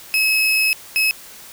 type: tone pair in turn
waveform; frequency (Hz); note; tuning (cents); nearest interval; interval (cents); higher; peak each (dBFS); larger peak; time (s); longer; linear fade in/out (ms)
35% pulse; 2574 / 2574; E7 / E7; -42 / -42; unison; 0; neither; -13; neither; 0.14-0.73 / 0.96-1.11; first; 0
effects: white hiss -40 dBFS RMS until 1.52 s